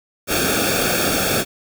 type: noise with comb filter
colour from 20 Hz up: pink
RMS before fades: -19 dBFS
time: 0.27-1.45 s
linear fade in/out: 50 ms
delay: 1 ms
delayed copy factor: -0.9
effects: none